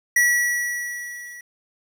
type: tone with level ramp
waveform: square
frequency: 1936 Hz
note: B6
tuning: 35 cents flat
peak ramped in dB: -14 to -38 dBFS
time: 0.16-1.41 s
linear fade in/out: 5 ms
effects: 9-bit